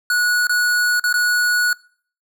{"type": "tone with dropouts", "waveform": "square", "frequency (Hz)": 1463, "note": "F#6", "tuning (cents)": -20, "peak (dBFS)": -16, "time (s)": [0.1, 1.73], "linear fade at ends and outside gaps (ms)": 2, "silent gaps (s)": [[0.47, 0.494], [0.997, 1.039], [1.128, 1.14]], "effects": ["noise-tail reverb RT60 0.5 s tail -23 dB re dry"]}